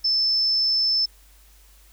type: tone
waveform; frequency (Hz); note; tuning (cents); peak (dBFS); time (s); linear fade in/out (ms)
sine; 5274; E8; 0; -18; 0.04-1.06; 10
effects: added 50 Hz sine -51 dBFS peak until 1.92 s + white hiss -56 dBFS RMS until 1.92 s